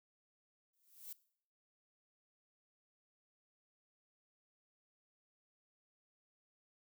violet noise with exponential growth, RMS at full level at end -45 dBFS, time 0.73-1.13 s, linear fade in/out 5 ms, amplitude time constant 85 ms, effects noise-tail reverb RT60 0.6 s tail -20 dB re dry

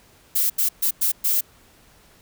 violet noise bursts at uneven times, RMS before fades -20 dBFS, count 5, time 0.35-0.5 / 0.58-0.69 / 0.82-0.91 / 1.01-1.12 / 1.24-1.41 s, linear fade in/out 10 ms, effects pink hiss -54 dBFS RMS until 2.21 s

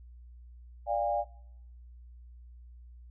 sine chord, D diminished, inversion none, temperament equal with one note detuned, 587.3 / 698.5 / 811.6 Hz, D5 / F5 / Ab5, 0 / 0 / -40 cents, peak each -31 dBFS, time 0.86-1.25 s, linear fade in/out 50 ms, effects noise-tail reverb RT60 0.8 s tail -23 dB re dry + added 60 Hz sine -48 dBFS peak until 3.1 s

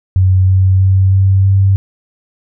sine tone with pitch steps, 93.5 / 94.42 / 95.35 / 96.3 / 97.25 Hz, F#2 / F#2 / G2 / G2 / G2, +19 / +36 / -47 / -30 / -13 cents, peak -6 dBFS, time 0.16-1.76 s, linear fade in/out 0 ms, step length 320 ms, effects none

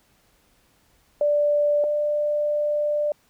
sine tone pair in turn, 587.3 / 593.1 Hz, D5 / D5, 0 / +17 cents, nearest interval unison, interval 17 cents, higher second, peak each -17 / -20 dBFS, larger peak first, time 1.21-1.84 / 1.84-3.12 s, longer second, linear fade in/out 2 ms, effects pink hiss -62 dBFS RMS until 3.29 s

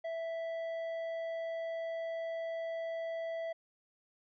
sine tone with tanh clipping, 659.3 Hz, E5, in tune, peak -37 dBFS, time 0.04-3.53 s, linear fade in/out 10 ms, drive 8 dB, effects none

